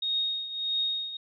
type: tone with tremolo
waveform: sine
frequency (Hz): 3729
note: A#7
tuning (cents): 0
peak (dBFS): -24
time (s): 0.02-1.17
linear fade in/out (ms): 5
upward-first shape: triangle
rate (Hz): 1.6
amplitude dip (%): 75
effects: none